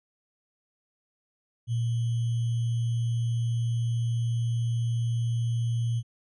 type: tone with sample-and-hold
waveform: sine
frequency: 116.9 Hz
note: A#2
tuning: 5 cents sharp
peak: -24 dBFS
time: 1.67-6.03 s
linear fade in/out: 50 ms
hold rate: 3150 Hz
effects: resampled to 24000 Hz